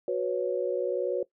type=chord; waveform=sine; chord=F# suspended fourth; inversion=none; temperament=equal with one note detuned; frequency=368.1 / 493.9 / 554.4 Hz; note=F#4 / B4 / C#5; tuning=-9 / 0 / 0 cents; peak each=-30 dBFS; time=0.08-1.23 s; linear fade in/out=2 ms; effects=noise-tail reverb RT60 0.1 s tail -19 dB re dry